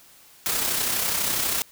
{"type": "noise with amplitude modulation", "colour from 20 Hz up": "white", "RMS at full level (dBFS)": -23, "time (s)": [0.46, 1.62], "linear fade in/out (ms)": 0, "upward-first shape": "sine", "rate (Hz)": 32.2, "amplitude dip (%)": 40, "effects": ["white hiss -52 dBFS RMS until 1.71 s"]}